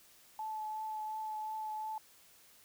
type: tone with vibrato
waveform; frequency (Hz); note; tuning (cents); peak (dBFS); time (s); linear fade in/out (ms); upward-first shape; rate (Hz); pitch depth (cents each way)
sine; 866; A5; -28; -37; 0.39-1.98; 2; triangle; 2.8; 16
effects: white hiss -62 dBFS RMS until 2.64 s